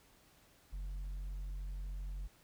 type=tone with tanh clipping; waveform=sine; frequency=46.35 Hz; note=F#1; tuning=4 cents sharp; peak=-40 dBFS; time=0.72-2.28 s; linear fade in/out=20 ms; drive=4 dB; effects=pink hiss -66 dBFS RMS until 2.43 s